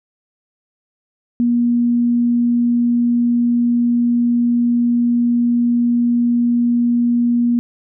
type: tone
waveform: sine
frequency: 239 Hz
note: A#3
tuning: 43 cents sharp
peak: -12 dBFS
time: 1.4-7.59 s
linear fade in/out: 0 ms
effects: none